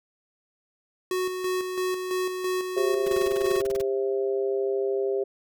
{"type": "tone with tremolo", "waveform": "square", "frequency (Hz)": 368.8, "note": "F#4", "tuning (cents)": -6, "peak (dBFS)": -25, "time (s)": [1.11, 3.61], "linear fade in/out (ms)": 2, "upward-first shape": "square", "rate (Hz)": 3, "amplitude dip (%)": 45}
{"type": "harmonic tone", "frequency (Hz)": 132.9, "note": "C3", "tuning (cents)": 27, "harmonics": [3, 4, 5], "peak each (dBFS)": [-24, -31, -36], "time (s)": [2.76, 5.24], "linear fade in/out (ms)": 10}
{"type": "noise bursts", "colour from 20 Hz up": "pink", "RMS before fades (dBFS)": -37, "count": 16, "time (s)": [3.06, 3.816], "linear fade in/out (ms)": 5, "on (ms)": 21, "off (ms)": 28}
{"effects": []}